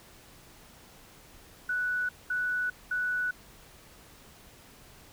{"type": "tone bursts", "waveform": "sine", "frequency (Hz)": 1480, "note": "F#6", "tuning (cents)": 0, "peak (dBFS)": -27, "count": 3, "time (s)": [1.69, 3.31], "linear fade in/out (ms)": 5, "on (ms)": 400, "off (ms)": 210, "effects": ["pink hiss -54 dBFS RMS until 5.12 s"]}